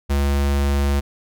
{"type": "tone", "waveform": "square", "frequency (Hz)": 70.3, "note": "C#2", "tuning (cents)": 25, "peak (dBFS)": -17, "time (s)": [0.09, 1.01], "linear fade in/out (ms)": 20, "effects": []}